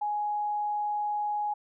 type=tone; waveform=sine; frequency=834 Hz; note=G#5; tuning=7 cents sharp; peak=-27 dBFS; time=0.01-1.54 s; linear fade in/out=10 ms; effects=none